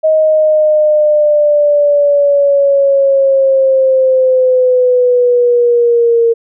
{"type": "linear sweep", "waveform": "sine", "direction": "down", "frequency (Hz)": [630, 460.9], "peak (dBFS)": -6, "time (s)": [0.03, 6.34], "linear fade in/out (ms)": 20, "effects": []}